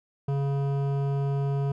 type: tone with hard clipping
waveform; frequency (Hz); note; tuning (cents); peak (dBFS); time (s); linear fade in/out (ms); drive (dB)
sine; 139.4; C#3; +10; -26; 0.28-1.72; 5; 13
effects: none